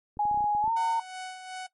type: clicks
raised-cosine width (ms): 3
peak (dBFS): -32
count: 10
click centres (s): 0.171 / 0.254 / 0.313 / 0.345 / 0.375 / 0.407 / 0.442 / 0.55 / 0.641 / 0.678
type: tone with pitch glide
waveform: sine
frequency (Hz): 832 to 912.6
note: G#5 to A#5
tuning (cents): +3 to -37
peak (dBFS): -23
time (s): 0.19-1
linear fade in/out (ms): 5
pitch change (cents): +160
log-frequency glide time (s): 0.61-0.71
type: tone with tremolo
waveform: sawtooth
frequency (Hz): 744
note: F#5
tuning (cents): +9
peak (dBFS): -31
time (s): 0.76-1.67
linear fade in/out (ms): 10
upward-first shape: sine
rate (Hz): 2.7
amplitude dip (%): 55
effects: noise-tail reverb RT60 0.1 s tail -17 dB re dry + MP3 48 kbps